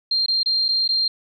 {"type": "tone with dropouts", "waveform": "sine", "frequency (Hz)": 4186, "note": "C8", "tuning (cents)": 0, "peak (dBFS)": -17, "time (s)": [0.11, 1.08], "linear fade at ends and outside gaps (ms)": 5, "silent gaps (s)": [[0.262, 0.282], [0.432, 0.459], [0.683, 0.687], [0.878, 0.889]], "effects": []}